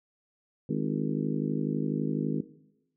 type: harmonic tone with a mistuned harmonic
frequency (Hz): 52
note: G#1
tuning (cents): +3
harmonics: 3 / 4 / 5 / 6 / 7 / 8 / 9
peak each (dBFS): -32 / -32 / -32 / -37 / -39 / -39 / -41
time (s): 0.69-2.41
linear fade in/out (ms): 5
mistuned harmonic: 7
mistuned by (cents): -74
effects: noise-tail reverb RT60 0.9 s tail -17 dB re dry